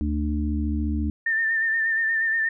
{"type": "harmonic tone", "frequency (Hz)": 74.5, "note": "D2", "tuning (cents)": 25, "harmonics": [1, 3, 4], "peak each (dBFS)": [-24, -28, -29], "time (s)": [0.01, 1.1], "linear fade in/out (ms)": 0}
{"type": "tone with vibrato", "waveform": "sine", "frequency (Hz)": 1800, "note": "A6", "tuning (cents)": 39, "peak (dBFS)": -20, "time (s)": [1.26, 2.49], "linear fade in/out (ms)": 5, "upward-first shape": "sine", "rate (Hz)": 8.4, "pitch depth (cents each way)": 36}
{"effects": []}